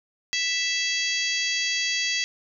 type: harmonic tone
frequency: 659.3 Hz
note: E5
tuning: in tune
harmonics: 3 / 4 / 5 / 6 / 7 / 8 / 9 / 10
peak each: -29 / -30 / -30 / -37 / -29 / -39 / -35 / -34 dBFS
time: 0.33-2.24 s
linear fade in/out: 0 ms
effects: none